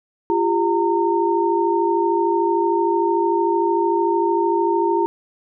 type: tone cluster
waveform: sine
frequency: 345.6 / 398.9 / 917 Hz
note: F4 / G4 / A#5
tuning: -18 / +30 / -29 cents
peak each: -19 / -21 / -20 dBFS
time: 0.3-5.06 s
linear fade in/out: 0 ms
effects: none